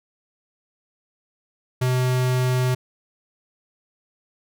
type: tone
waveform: square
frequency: 127.1 Hz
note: C3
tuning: 50 cents flat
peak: -19 dBFS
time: 1.81-2.75 s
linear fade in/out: 10 ms
effects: none